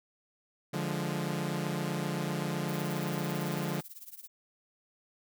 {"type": "chord", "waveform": "sawtooth", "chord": "D diminished", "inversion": "none", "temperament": "equal", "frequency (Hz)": [146.83, 174.61, 207.7], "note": ["D3", "F3", "Ab3"], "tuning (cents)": [0, 0, 0], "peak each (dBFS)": [-31, -31, -34], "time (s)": [0.73, 3.81], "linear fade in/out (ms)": 10}
{"type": "noise with tremolo", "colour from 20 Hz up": "violet", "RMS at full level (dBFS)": -44, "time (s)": [2.68, 4.28], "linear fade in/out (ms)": 10, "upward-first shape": "triangle", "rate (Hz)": 18, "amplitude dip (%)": 95}
{"effects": []}